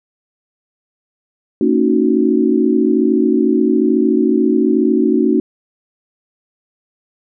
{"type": "chord", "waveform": "sine", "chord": "D# minor seventh", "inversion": "second", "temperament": "equal with one note detuned", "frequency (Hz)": [228.8, 277.2, 311.1, 370], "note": ["A#3", "C#4", "D#4", "F#4"], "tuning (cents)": [-32, 0, 0, 0], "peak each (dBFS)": -16, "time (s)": [1.61, 5.4], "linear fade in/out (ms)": 2, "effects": []}